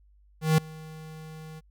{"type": "tone with ADSR envelope", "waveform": "square", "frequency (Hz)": 157.4, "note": "D#3", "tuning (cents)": 20, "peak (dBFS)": -17, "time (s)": [0.41, 1.61], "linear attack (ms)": 170, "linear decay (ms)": 4, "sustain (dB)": -24, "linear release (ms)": 28, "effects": ["added 50 Hz sine -56 dBFS peak until 1.7 s"]}